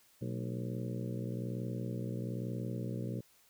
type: harmonic tone with a mistuned harmonic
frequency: 61.1 Hz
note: B1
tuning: 18 cents flat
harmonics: 2 / 3 / 4 / 5 / 6 / 7 / 8 / 9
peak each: -38 / -42 / -44 / -46 / -48 / -49 / -50 / -51 dBFS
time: 0.21-3.21 s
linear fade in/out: 10 ms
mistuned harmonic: 4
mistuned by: -120 cents
effects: white hiss -66 dBFS RMS until 3.49 s